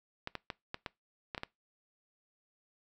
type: clicks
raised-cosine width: 0.3 ms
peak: -21 dBFS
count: 8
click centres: 0.274 / 0.353 / 0.502 / 0.744 / 0.862 / 1.348 / 1.379 / 1.434 s
effects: noise-tail reverb RT60 0.2 s tail -22 dB re dry